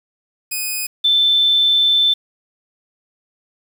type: tone pair in turn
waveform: 5% pulse / sine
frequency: 2500 / 3535 Hz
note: D#7 / A7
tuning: +8 / +7 cents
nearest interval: tritone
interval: 599 cents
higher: second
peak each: -11 dBFS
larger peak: neither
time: 0.51-0.87 / 1.04-2.14 s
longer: second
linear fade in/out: 10 ms
effects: 7-bit